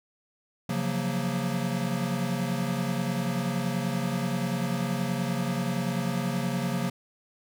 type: chord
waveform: square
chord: Gb major seventh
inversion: second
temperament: equal with one note detuned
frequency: 135.97 / 174.61 / 185 / 233.1 Hz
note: Db3 / F3 / Gb3 / Bb3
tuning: -33 / 0 / 0 / 0 cents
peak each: -33 dBFS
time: 0.69-6.9 s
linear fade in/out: 5 ms
effects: none